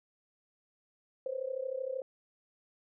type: tone with amplitude modulation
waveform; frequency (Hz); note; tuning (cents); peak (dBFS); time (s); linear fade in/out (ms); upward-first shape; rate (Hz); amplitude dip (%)
sine; 523.3; C5; 0; -30; 1.26-2.02; 2; sine; 33; 85
effects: none